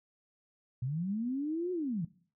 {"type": "linear two-way sweep", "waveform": "sine", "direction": "up then down", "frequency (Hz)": [118.9, 370, 149.4], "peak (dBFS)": -31, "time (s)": [0.82, 2.05], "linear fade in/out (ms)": 5, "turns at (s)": 1.72, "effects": ["noise-tail reverb RT60 0.5 s tail -20 dB re dry"]}